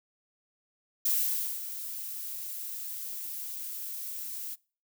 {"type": "noise with ADSR envelope", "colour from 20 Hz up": "violet", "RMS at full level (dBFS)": -26, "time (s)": [1.05, 4.56], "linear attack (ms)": 7, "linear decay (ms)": 540, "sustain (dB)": -12, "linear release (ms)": 27, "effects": ["noise-tail reverb RT60 0.4 s tail -25 dB re dry"]}